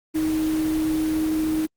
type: tone in noise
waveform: sine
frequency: 313.8 Hz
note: D#4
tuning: 15 cents sharp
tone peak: -20 dBFS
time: 0.14-1.67 s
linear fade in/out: 20 ms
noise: pink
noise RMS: -34 dBFS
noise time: 0.14-1.67 s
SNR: +11 dB
effects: Opus 24 kbps